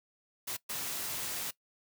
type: noise bursts at uneven times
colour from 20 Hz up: white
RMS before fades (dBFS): -37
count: 2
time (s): 0.47-0.57 / 0.69-1.51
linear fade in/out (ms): 10
effects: noise-tail reverb RT60 0.1 s tail -19 dB re dry + high-pass 80 Hz 12 dB/octave